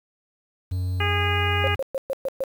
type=tone; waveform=triangle; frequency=91 Hz; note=F#2; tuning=28 cents flat; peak=-21 dBFS; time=0.71-1.76 s; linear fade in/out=10 ms
type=harmonic tone; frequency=410 Hz; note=G#4; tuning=22 cents flat; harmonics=1 / 2 / 3 / 4 / 5 / 6 / 7; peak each=-30 / -30 / -30 / -30 / -30 / -30 / -30 dBFS; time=1-1.75 s; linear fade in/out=5 ms
type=tone bursts; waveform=sine; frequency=537 Hz; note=C5; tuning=45 cents sharp; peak=-22 dBFS; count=6; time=1.64-2.438 s; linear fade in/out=0 ms; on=33 ms; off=120 ms
effects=8-bit